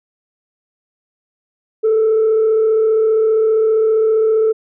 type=tone with frequency modulation; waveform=sine; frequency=440 Hz; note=A4; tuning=in tune; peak=-9 dBFS; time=1.83-4.53 s; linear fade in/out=20 ms; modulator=35.1 Hz; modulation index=0.25; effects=tanh soft clip ceiling -8 dBFS